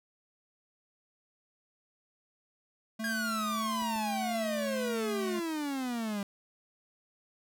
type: tone with vibrato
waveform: square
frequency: 220 Hz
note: A3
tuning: in tune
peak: -35 dBFS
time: 2.99-5.4 s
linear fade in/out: 10 ms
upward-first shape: sine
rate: 1.6 Hz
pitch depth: 28 cents each way
type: exponential sweep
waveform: 45% pulse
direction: down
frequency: 1642 to 197 Hz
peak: -32 dBFS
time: 3.04-6.23 s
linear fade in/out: 2 ms
type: clicks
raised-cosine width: 2 ms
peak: -38 dBFS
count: 2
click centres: 3.822 / 3.959 s
effects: none